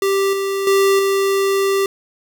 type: tone with level steps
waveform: square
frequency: 392 Hz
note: G4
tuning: in tune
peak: -15 / -19 / -12 / -15 dBFS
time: 0.02-1.86 s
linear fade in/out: 2 ms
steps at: 0.33 / 0.67 / 0.99 s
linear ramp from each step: 2 ms
effects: none